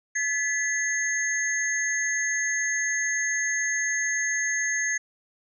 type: tone cluster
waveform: sine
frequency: 1716 / 1989 / 6440 Hz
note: A6 / B6 / G8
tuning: -44 / +12 / +46 cents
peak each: -28 dBFS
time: 0.15-4.98 s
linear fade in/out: 10 ms
effects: none